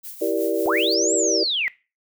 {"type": "noise with tremolo", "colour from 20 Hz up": "violet", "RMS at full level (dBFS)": -34, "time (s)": [0.03, 0.95], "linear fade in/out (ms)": 20, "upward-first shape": "triangle", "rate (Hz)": 5.5, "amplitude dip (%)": 65}
{"type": "chord", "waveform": "sine", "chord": "E half-diminished seventh", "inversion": "none", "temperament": "equal with one note detuned", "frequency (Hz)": [329.6, 392, 472.4, 587.3], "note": ["E4", "G4", "Bb4", "D5"], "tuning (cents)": [0, 0, 23, 0], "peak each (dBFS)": -25, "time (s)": [0.21, 1.44], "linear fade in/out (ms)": 10}
{"type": "linear two-way sweep", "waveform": "sine", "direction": "up then down", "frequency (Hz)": [466.2, 7840, 1895], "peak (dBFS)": -20, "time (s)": [0.66, 1.68], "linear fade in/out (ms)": 0, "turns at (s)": 1.14}
{"effects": ["noise-tail reverb RT60 0.3 s tail -20 dB re dry"]}